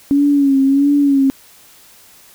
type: tone with vibrato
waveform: sine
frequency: 278.6 Hz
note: C#4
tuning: 9 cents sharp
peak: -9 dBFS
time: 0.11-1.3 s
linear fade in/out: 0 ms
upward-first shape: sine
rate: 1.5 Hz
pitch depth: 56 cents each way
effects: white hiss -45 dBFS RMS until 2.34 s